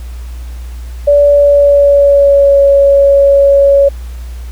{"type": "tone with pitch glide", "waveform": "sine", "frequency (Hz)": [576, 558.6], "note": ["D5", "C#5"], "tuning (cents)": [-34, 13], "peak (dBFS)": -3, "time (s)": [1.07, 3.89], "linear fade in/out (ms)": 10, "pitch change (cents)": -53, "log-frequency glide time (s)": [1.24, 2.6], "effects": ["added 60 Hz sine -21 dBFS peak until 4.51 s", "pink hiss -40 dBFS RMS until 4.51 s"]}